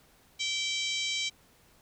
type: harmonic tone with a mistuned harmonic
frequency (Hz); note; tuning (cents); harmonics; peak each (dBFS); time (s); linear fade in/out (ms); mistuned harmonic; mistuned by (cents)
784; G5; 0; 3 / 4 / 5 / 6 / 7 / 8 / 9 / 10; -35 / -34 / -35 / -43 / -40 / -42 / -43 / -47; 0.39-1.3; 20; 3; -32
effects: pink hiss -62 dBFS RMS until 1.81 s